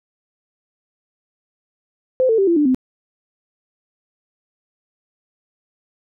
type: tone with pitch steps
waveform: sine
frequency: 515 / 448.3 / 390.3 / 339.8 / 295.8 / 257.5 Hz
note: C5 / A4 / G4 / F4 / D4 / C4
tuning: -28 / +32 / -8 / -47 / +13 / -28 cents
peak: -12 dBFS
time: 2.2-2.746 s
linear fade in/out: 0 ms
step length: 91 ms
effects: none